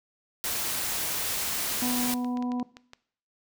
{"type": "noise", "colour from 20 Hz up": "white", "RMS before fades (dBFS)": -30, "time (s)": [0.44, 2.14], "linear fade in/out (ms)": 0}
{"type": "clicks", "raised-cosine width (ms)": 0.2, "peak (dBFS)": -26, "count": 11, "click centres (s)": [1.106, 1.182, 1.465, 1.85, 2.246, 2.372, 2.425, 2.519, 2.598, 2.769, 2.934]}
{"type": "harmonic tone", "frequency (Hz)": 246.9, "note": "B3", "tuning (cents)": 0, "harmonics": [1, 2, 3, 4], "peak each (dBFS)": [-27, -43, -39, -41], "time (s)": [1.82, 2.63], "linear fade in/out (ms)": 2}
{"effects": ["noise-tail reverb RT60 0.6 s tail -19 dB re dry"]}